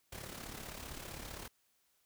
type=noise with amplitude modulation; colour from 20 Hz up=pink; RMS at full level=-44 dBFS; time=0.12-1.48 s; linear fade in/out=5 ms; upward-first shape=sine; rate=35.4 Hz; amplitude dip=60%; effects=white hiss -75 dBFS RMS until 2.05 s